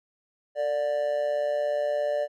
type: tone with amplitude modulation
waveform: triangle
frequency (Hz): 587.3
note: D5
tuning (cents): 0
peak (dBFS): -19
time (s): 0.55-2.28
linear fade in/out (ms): 50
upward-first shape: sine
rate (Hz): 137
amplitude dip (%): 65
effects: none